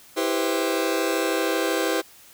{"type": "chord", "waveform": "sawtooth", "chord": "C major seventh", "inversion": "first", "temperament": "just", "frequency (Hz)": [327, 392.4, 490.5, 523.3], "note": ["E4", "G4", "B4", "C5"], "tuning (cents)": [-14, 2, -12, 0], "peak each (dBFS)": [-22, -23, -24, -24], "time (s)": [0.16, 2.02], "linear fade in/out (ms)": 20, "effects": ["white hiss -50 dBFS RMS until 2.33 s"]}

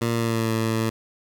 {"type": "tone with pitch glide", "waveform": "15% pulse", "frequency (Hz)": [116.54, 112.18], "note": ["A#2", "A2"], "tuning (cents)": [0, 34], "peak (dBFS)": -15, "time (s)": [0.01, 0.9], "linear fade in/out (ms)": 10, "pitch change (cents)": -66, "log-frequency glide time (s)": [0.12, 0.49], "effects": []}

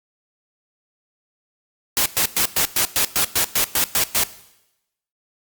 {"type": "noise bursts", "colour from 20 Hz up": "white", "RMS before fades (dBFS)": -18, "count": 12, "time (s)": [1.97, 4.236], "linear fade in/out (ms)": 0, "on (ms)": 88, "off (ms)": 110, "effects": ["noise-tail reverb RT60 0.9 s tail -17 dB re dry", "Opus 48 kbps"]}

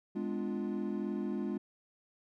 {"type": "chord", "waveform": "triangle", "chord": "G# diminished seventh", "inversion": "none", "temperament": "equal with one note detuned", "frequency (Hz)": [207.7, 251.3, 293.7, 349.2], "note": ["G#3", "B3", "D4", "F4"], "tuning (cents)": [0, 30, 0, 0], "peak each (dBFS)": [-34, -38, -38, -37], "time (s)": [0.15, 1.58], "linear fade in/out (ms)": 10, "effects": ["tanh soft clip ceiling -22 dBFS"]}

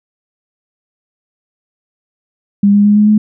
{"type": "tone with pitch steps", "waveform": "sine", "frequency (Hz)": [201.6, 204.3, 207, 209.8, 212.6], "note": ["G3", "G#3", "G#3", "G#3", "G#3"], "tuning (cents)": [49, -28, -5, 18, 41], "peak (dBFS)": -5, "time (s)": [2.63, 3.18], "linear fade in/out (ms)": 5, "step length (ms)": 110, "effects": []}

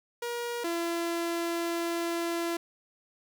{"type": "tone pair in turn", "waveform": "sawtooth", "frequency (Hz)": [476, 338.7], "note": ["A#4", "E4"], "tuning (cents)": [36, 47], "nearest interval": "tritone", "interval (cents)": 589, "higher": "first", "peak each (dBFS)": [-28, -25], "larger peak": "second", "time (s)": [[0.22, 0.64], [0.64, 2.57]], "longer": "second", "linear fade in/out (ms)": 5, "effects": []}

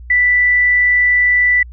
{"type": "tone", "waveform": "sine", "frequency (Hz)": 1975.5, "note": "B6", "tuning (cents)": 0, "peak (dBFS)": -9, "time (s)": [0.1, 1.63], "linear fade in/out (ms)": 5, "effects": ["added 60 Hz sine -31 dBFS peak until 1.72 s"]}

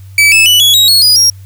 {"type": "tone with pitch steps", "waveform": "40% pulse", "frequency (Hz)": [2300, 2612, 2966, 3367, 3824, 4342, 4930, 5598], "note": ["D7", "E7", "F#7", "G#7", "A#7", "C#8", "D#8", "F8"], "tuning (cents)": [-37, -17, 4, 23, 43, -37, -17, 3], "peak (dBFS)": -3, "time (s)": [0.18, 1.3], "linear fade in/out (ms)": 2, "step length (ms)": 140, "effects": ["added 96 Hz sine -29 dBFS peak until 1.45 s", "white hiss -48 dBFS RMS until 1.45 s"]}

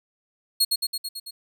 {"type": "tone with echo", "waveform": "sawtooth", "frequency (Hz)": 4300, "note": "C8", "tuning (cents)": 47, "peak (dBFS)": -14, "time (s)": [0.6, 0.65], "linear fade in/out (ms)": 10, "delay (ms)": 110, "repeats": 6, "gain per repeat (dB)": -3, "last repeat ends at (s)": 1.31, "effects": []}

